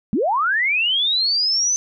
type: linear sweep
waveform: sine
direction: up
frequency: 175 to 6160 Hz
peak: -16 dBFS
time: 0.13-1.76 s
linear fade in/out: 0 ms
effects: none